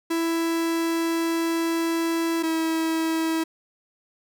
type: tone pair in turn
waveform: 45% pulse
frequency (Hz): 331.1 / 323.9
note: E4 / E4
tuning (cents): +8 / -30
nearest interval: unison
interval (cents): 38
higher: first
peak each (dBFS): -22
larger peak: neither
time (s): 0.1-2.43 / 2.43-3.44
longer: first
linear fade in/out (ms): 10
effects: none